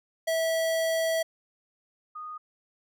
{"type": "tone pair in turn", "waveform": ["square", "sine"], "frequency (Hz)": [652, 1235.8], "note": ["E5", "D#6"], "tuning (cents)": [-19, -12], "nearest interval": "major seventh", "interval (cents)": 1107, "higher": "second", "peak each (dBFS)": [-25, -36], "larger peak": "first", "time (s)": [[0.27, 1.23], [2.15, 2.38]], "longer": "first", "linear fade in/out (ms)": 10, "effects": []}